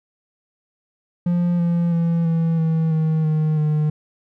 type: tone with pitch steps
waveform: triangle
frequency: 174.61 / 171.21 / 167.88 / 164.62 / 161.42 / 158.28 / 155.2 / 152.18 Hz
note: F3 / F3 / E3 / E3 / E3 / D#3 / D#3 / D#3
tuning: 0 / -34 / +32 / -2 / -36 / +30 / -4 / -38 cents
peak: -14 dBFS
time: 1.26-3.9 s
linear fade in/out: 5 ms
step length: 330 ms
effects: none